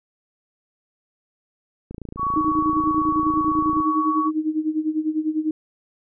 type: click train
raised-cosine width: 3 ms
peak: -21 dBFS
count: 54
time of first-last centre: 1.91-3.803 s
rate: 28 Hz
type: tone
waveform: sine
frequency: 1123 Hz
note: C#6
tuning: 22 cents sharp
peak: -20 dBFS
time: 2.17-4.31 s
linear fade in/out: 50 ms
type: tone with tremolo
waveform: sine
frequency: 311.1 Hz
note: D#4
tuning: in tune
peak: -17 dBFS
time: 2.36-5.51 s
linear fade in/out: 2 ms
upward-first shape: sine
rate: 10 Hz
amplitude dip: 80%
effects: none